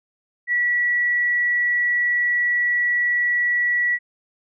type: tone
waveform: sine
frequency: 1941 Hz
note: B6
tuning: 31 cents flat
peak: -17 dBFS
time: 0.47-3.99 s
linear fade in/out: 50 ms
effects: none